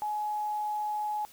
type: tone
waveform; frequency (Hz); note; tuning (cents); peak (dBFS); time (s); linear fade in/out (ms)
sine; 843; G#5; +26; -29; 0.02-1.25; 0
effects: white hiss -55 dBFS RMS until 1.32 s